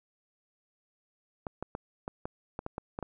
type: clicks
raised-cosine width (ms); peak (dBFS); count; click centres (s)
1; -21; 10; 1.468 / 1.626 / 1.751 / 2.079 / 2.255 / 2.591 / 2.664 / 2.781 / 2.989 / 3.027
effects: none